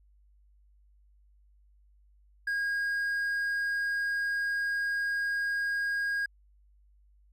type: tone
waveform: triangle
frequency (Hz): 1632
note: G#6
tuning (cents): -31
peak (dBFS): -26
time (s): 2.47-6.26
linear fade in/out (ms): 5
effects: added 50 Hz sine -59 dBFS peak until 7.32 s

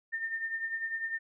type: tone with tremolo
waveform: sine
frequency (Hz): 1811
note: A6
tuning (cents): +49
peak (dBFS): -29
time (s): 0.12-1.19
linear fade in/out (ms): 20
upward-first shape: triangle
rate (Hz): 10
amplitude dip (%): 70
effects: none

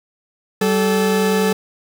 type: tone pair together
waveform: 40% pulse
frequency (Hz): 192.4 / 435.2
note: G3 / A4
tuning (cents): -32 / -19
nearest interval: octave + major second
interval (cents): 1413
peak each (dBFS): -17 / -16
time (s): 0.61-1.53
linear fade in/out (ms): 5
effects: none

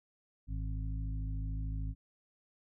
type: harmonic tone with a mistuned harmonic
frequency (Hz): 52.8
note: G#1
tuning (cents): +29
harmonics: 1 / 2 / 3 / 5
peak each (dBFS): -35 / -41 / -45 / -49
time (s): 0.47-1.95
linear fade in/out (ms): 50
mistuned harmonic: 1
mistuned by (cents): -19
effects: none

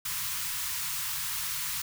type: band-stop noise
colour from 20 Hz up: white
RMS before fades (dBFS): -33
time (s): 0.05-1.82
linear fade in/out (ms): 5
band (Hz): 170 to 900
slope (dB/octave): 96
effects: none

